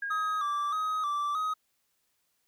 sine tone with exponential decay, 1628 Hz, G#6, 35 cents flat, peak -30 dBFS, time 0.02-1.27 s, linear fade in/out 5 ms, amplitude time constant 270 ms
triangle tone with vibrato, 1213 Hz, D#6, 44 cents flat, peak -26 dBFS, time 0.1-1.54 s, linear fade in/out 10 ms, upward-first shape square, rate 1.6 Hz, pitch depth 66 cents each way
effects white hiss -75 dBFS RMS until 2.47 s

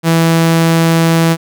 sawtooth tone, 164.81 Hz, E3, in tune, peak -4 dBFS, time 0.03-1.37 s, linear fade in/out 50 ms, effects none

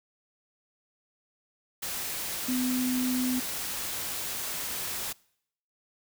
sine tone in noise, 252.8 Hz, B3, 41 cents sharp, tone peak -26 dBFS, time 2.48-3.4 s, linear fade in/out 10 ms, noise white, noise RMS -34 dBFS, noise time 1.82-5.13 s, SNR +5 dB, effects noise-tail reverb RT60 0.7 s tail -24 dB re dry

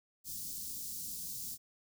white band-stop noise, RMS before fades -42 dBFS, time 0.24-1.58 s, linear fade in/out 50 ms, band 260 to 4800 Hz, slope 24 dB/octave, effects none

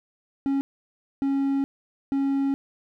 triangle tone bursts at uneven times, 274.9 Hz, C#4, 14 cents flat, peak -19 dBFS, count 3, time 0.46-0.61 / 1.22-1.64 / 2.12-2.54 s, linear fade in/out 0 ms, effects none

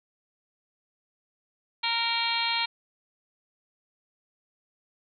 harmonic tone, 464 Hz, A#4, 8 cents flat, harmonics 2 / 3 / 4 / 5 / 6 / 7 / 8 / 9, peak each -31 / -38 / -38 / -31 / -35 / -33 / -34 / -31 dBFS, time 1.83-2.66 s, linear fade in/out 10 ms, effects none

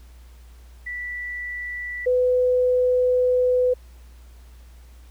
sine tone pair in turn, 1964 / 500.7 Hz, B6 / B4, -10 / +24 cents, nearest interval 2 octaves, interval 2366 cents, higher first, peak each -28 / -16 dBFS, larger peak second, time 0.86-2.06 / 2.06-3.74 s, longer second, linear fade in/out 10 ms, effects added 60 Hz sine -43 dBFS peak until 5.1 s + pink hiss -57 dBFS RMS until 5.1 s

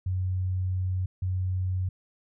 sine tone pair in turn, 92.5 / 92.5 Hz, F#2 / F#2, 0 / 0 cents, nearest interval unison, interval 0 cents, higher neither, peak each -25 dBFS, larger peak neither, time 0.06-1.06 / 1.22-1.89 s, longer first, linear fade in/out 5 ms, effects none

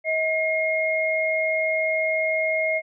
sine tone pair together, 637.1 / 2143 Hz, D#5 / C7, +41 / +41 cents, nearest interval octave + major sixth, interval 2100 cents, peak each -23 dBFS, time 0.04-2.82 s, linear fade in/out 50 ms, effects none

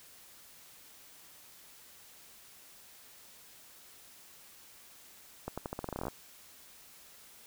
accelerating click train, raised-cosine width 1 ms, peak -22 dBFS, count 15, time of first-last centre 5.48-6.083 s, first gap 96 ms, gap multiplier 0.86, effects white hiss -56 dBFS RMS until 7.46 s

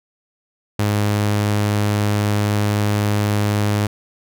sawtooth tone, 103.83 Hz, G#2, in tune, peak -12 dBFS, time 0.79-3.87 s, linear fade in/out 5 ms, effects none

